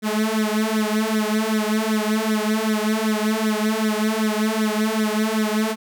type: tone with flanger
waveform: sawtooth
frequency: 216.5 Hz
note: A3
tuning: 28 cents flat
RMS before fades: -21 dBFS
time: 0.02-5.76 s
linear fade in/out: 50 ms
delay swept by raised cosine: 0.52 to 4.12 ms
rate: 2.6 Hz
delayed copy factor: +1
effects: none